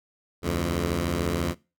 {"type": "beating tone pair", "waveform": "10% pulse", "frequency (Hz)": [72.4, 86.4], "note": ["D2", "F2"], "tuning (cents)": [-24, -18], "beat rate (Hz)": 14, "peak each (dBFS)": [-21, -18], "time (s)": [0.42, 1.55], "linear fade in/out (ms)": 50, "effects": ["noise-tail reverb RT60 0.3 s tail -22 dB re dry"]}